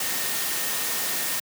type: tone in noise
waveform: sine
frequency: 1835 Hz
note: A#6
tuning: 28 cents flat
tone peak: -38 dBFS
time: 0-1.4 s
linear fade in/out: 5 ms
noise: white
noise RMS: -27 dBFS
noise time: 0-1.4 s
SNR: -14 dB
effects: high-pass 150 Hz 12 dB/octave